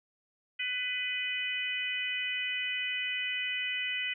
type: harmonic tone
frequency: 499.2 Hz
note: B4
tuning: 19 cents sharp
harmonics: 3 / 4 / 5 / 6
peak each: -43 / -35 / -35 / -36 dBFS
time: 0.59-4.14 s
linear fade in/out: 10 ms
effects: none